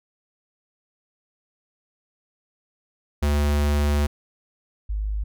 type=tone pair in turn; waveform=square / sine; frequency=73.1 / 51.73 Hz; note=D2 / G#1; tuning=-7 / -6 cents; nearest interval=tritone; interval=599 cents; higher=first; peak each=-19 / -23 dBFS; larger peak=first; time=3.22-4.07 / 4.89-5.24 s; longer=first; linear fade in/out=10 ms; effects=none